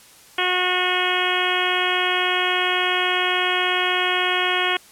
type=harmonic tone; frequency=363.6 Hz; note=F#4; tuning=30 cents flat; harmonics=1 / 2 / 3 / 4 / 5 / 6 / 7 / 8 / 9; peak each=-27 / -27 / -27 / -27 / -27 / -27 / -27 / -27 / -27 dBFS; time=0.38-4.77 s; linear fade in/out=5 ms; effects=white hiss -48 dBFS RMS until 4.91 s + low-pass 12000 Hz 12 dB/octave